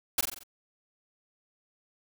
white noise with echo, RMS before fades -25 dBFS, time 0.18-0.21 s, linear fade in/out 5 ms, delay 45 ms, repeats 5, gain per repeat -5 dB, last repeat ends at 0.435 s, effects none

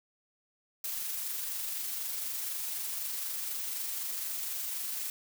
blue noise with amplitude modulation, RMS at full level -35 dBFS, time 0.84-5.1 s, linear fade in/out 2 ms, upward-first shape sine, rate 24 Hz, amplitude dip 25%, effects none

